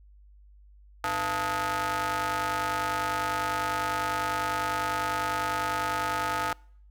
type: ring-modulated tone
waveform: sawtooth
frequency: 190 Hz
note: F#3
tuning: 46 cents sharp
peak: -20 dBFS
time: 1.04-6.53 s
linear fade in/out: 2 ms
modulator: 1070 Hz
effects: noise-tail reverb RT60 0.6 s tail -26 dB re dry + added 50 Hz sine -51 dBFS peak until 6.9 s